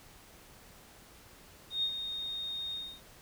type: tone with ADSR envelope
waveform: sine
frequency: 3700 Hz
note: A#7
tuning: 14 cents flat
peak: -27 dBFS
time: 1.7-3.01 s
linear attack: 130 ms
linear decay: 74 ms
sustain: -8 dB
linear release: 270 ms
effects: pink hiss -56 dBFS RMS until 3.21 s